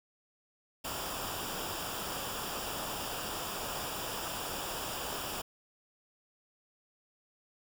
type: noise with comb filter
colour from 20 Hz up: pink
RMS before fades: -38 dBFS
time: 0.84-5.42 s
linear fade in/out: 10 ms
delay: 0.48 ms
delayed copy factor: -0.65
effects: none